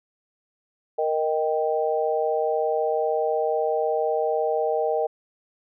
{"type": "chord", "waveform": "sine", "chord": "Eb major", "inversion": "second", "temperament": "equal", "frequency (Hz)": [466.2, 622.3, 784], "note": ["Bb4", "Eb5", "G5"], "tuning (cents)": [0, 0, 0], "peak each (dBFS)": [-24, -25, -27], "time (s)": [0.98, 5.07], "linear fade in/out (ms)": 10, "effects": []}